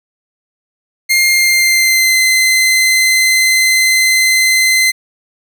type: tone with pitch glide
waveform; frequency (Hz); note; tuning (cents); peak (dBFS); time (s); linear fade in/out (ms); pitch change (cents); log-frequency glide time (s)
sawtooth; 2118 to 2060; C7 to C7; +21 to -28; -5; 1.09-4.92; 20; -49; 1.29-2.19
effects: none